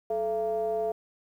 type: ring-modulated tone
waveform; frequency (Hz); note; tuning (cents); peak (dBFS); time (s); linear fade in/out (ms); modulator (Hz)
triangle; 122.1; B2; -19; -21; 0.1-0.92; 5; 556
effects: 10-bit